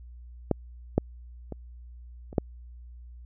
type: clicks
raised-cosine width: 2 ms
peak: -9 / -7 / -22 / -28 / -8 dBFS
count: 5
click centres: 0.513 / 0.98 / 1.523 / 2.329 / 2.382 s
effects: added 60 Hz sine -43 dBFS peak until 3.25 s